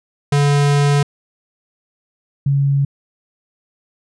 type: tone pair in turn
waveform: square / sine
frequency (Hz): 143.5 / 139.5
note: D3 / C#3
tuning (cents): -40 / +11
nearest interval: unison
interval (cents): 49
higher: first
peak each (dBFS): -12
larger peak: neither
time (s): 0.32-1.03 / 2.46-2.85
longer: first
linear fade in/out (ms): 5
effects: resampled to 22050 Hz